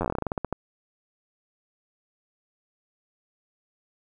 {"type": "slowing click train", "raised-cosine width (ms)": 1, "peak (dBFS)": -13, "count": 16, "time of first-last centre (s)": [0.01, 0.527], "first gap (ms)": 10, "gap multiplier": 1.16, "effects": ["9-bit"]}